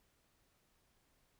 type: silence
effects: pink hiss -75 dBFS RMS until 1.39 s